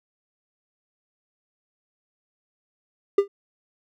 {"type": "tone with exponential decay", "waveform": "triangle", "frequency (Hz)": 400, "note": "G4", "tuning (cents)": 35, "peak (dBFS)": -8, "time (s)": [3.18, 3.28], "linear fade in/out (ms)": 5, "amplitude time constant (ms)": 21, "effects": []}